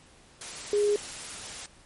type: tone in noise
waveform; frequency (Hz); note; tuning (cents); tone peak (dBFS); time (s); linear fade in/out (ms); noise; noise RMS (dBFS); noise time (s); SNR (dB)
sine; 412.5; G#4; -12; -21; 0.73-0.96; 2; white; -39; 0.41-1.66; +15
effects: pink hiss -56 dBFS RMS until 1.85 s + MP3 48 kbps